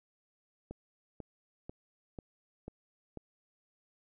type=click train; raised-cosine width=2 ms; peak=-29 dBFS; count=6; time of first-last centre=0.71-3.173 s; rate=2.03 Hz; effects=none